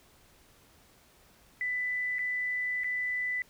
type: tone with dropouts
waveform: sine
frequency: 1992 Hz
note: B6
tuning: 14 cents sharp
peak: -29 dBFS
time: 1.61-3.42 s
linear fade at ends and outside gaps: 1 ms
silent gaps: 2.185-2.191 / 2.836-2.843 s
effects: pink hiss -61 dBFS RMS until 3.49 s